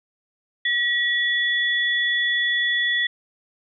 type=tone pair together; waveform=sine; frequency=1923 / 3426 Hz; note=B6 / A7; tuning=-47 / -47 cents; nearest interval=minor seventh; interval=1000 cents; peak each=-20 / -24 dBFS; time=0.65-3.07 s; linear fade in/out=5 ms; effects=none